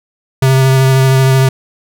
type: tone with vibrato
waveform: square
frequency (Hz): 132.6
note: C3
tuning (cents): +23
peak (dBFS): -7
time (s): 0.42-1.49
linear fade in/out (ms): 5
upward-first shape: sine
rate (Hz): 13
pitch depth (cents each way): 14
effects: none